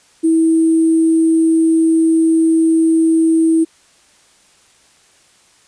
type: tone with sample-and-hold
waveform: sine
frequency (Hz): 324.4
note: E4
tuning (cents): -28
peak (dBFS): -9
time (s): 0.23-3.65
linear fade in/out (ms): 20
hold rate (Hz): 8820
effects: white hiss -51 dBFS RMS until 5.67 s + resampled to 22050 Hz